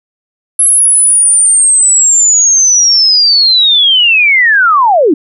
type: linear sweep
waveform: sine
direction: down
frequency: 11000 to 266.3 Hz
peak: -4 dBFS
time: 0.59-5.14 s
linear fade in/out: 5 ms
effects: none